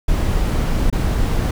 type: noise with dropouts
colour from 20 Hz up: brown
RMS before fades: -17 dBFS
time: 0.08-1.51 s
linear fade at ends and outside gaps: 5 ms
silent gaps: 0.901-0.926 s
effects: none